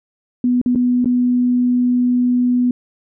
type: tone with dropouts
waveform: sine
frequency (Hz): 246.9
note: B3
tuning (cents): 0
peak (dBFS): -12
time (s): 0.44-2.71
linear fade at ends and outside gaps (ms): 2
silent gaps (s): 0.615-0.66 / 0.75-0.757 / 1.045-1.057
effects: none